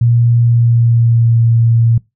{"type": "tone with pitch glide", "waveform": "sine", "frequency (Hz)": [118.4, 115.7], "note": ["A#2", "A#2"], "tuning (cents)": [27, -13], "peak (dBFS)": -7, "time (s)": [0.01, 1.98], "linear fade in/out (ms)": 5, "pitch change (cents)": -40, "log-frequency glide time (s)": [0.4, 1.4], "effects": ["noise-tail reverb RT60 0.2 s tail -22 dB re dry"]}